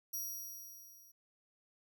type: tone with level ramp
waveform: 10% pulse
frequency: 5740 Hz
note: F8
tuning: 47 cents sharp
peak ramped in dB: -31 to -54 dBFS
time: 0.13-1.12 s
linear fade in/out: 10 ms
effects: none